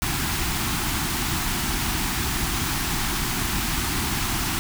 pink band-stop noise, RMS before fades -25 dBFS, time 0.02-4.59 s, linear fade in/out 0 ms, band 370 to 740 Hz, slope 48 dB/octave, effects none

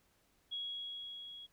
sine tone with level ramp, 3322 Hz, G#7, in tune, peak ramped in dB -37 to -48 dBFS, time 0.51-1.47 s, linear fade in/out 20 ms, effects pink hiss -73 dBFS RMS until 1.52 s

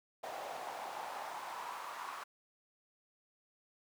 brown noise with high-pass filter sweep, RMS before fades -44 dBFS, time 0.23-2.24 s, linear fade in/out 10 ms, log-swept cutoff 690 to 1100 Hz, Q 3.7, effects none

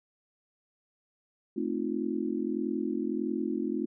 sine chord, F dominant seventh, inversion first, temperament equal with one note detuned, 220 / 261.6 / 311.1 / 352.7 Hz, A3 / C4 / Eb4 / F4, 0 / 0 / 0 / +17 cents, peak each -34 dBFS, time 1.56-3.86 s, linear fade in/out 10 ms, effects none

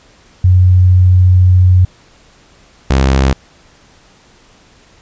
sine / sawtooth tone pair in turn, 91.4 / 66.79 Hz, F#2 / C2, -21 / +36 cents, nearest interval perfect fourth, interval 543 cents, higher first, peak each -4 dBFS, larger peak neither, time 0.44-1.85 / 2.9-3.33 s, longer first, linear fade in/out 5 ms, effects pink hiss -46 dBFS RMS until 5.01 s + resampled to 16000 Hz

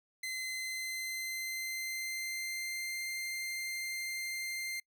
sawtooth tone with pitch glide, 2056 to 2096 Hz, C7 to C7, -31 to +2 cents, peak -33 dBFS, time 0.23-4.8 s, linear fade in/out 5 ms, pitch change +33 cents, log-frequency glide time 0.46-3.05 s, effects noise-tail reverb RT60 0.1 s tail -25 dB re dry

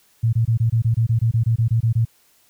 sine tone bursts, 114.3 Hz, A#2, 34 cents flat, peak -14 dBFS, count 15, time 0.23-2.052 s, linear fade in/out 10 ms, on 100 ms, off 23 ms, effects white hiss -58 dBFS RMS until 2.49 s

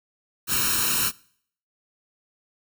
white noise with comb filter, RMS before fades -23 dBFS, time 0.47-1.12 s, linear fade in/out 50 ms, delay 0.73 ms, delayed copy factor +0.9, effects noise-tail reverb RT60 0.6 s tail -23 dB re dry

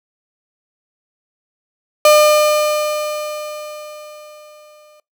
35% pulse tone with exponential decay, 603 Hz, D5, 46 cents sharp, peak -4 dBFS, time 2.05-5 s, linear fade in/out 2 ms, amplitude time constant 640 ms, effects noise-tail reverb RT60 0.2 s tail -24 dB re dry

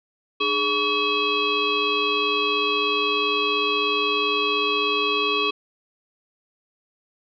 sine tone with frequency modulation, 1851 Hz, A#6, 13 cents flat, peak -19 dBFS, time 0.4-5.51 s, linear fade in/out 10 ms, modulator 717 Hz, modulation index 2.4, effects none

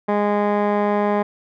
15% pulse tone with low-pass filter, 206.3 Hz, G#3, 11 cents flat, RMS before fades -19 dBFS, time 0.08-1.23 s, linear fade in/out 10 ms, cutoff 1300 Hz, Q 1.8, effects none

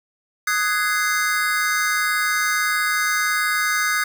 square chord, Ab dominant seventh, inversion second, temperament just, 1245.9 / 1495.1 / 1661.2 / 2077 Hz, Eb6 / Gb6 / Ab6 / C7, +2 / +18 / 0 / -13 cents, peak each -25 dBFS, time 0.47-4.04 s, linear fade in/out 5 ms, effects none

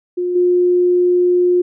sine tone with level steps, 356.9 Hz, F4, 38 cents sharp, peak -16 / -10 dBFS, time 0.17-1.62 s, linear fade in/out 10 ms, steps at 0.35 s, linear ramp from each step 10 ms, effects none

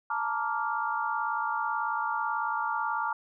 sine chord, Bb major seventh, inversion third, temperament just, 874.1 / 932.3 / 1165.4 / 1398.5 Hz, A5 / Bb5 / D6 / F6, -12 / 0 / -14 / +2 cents, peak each -33 dBFS, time 0.1-3.13 s, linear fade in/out 5 ms, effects none

